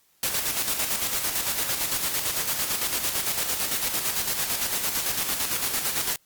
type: noise with tremolo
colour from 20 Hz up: white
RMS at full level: -25 dBFS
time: 0.23-6.16 s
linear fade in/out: 2 ms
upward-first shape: square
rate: 8.9 Hz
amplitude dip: 45%
effects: white hiss -64 dBFS RMS until 6.25 s + Opus 48 kbps